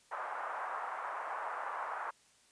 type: band-pass noise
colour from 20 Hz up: pink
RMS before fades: -40 dBFS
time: 0.11-2.11 s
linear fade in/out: 10 ms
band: 760 to 1400 Hz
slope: 24 dB/octave
effects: white hiss -66 dBFS RMS until 2.51 s + resampled to 22050 Hz